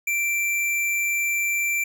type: tone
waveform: square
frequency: 2349 Hz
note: D7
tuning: in tune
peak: -22 dBFS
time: 0.07-1.84 s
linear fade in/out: 5 ms
effects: none